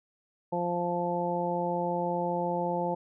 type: harmonic tone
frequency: 174.6 Hz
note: F3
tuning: in tune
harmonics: 1 / 2 / 3 / 4 / 5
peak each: -34 / -35 / -32 / -36 / -32 dBFS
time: 0.52-2.95 s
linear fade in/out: 10 ms
effects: none